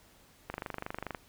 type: click train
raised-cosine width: 0.5 ms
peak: -21 dBFS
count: 17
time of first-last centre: 0.5-1.148 s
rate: 24.7 Hz
effects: pink hiss -61 dBFS RMS until 1.28 s